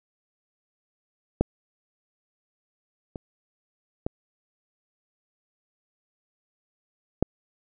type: clicks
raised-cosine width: 2 ms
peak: -6 / -21 / -13 / -6 dBFS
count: 4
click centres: 1.41 / 3.158 / 4.065 / 7.226 s
effects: none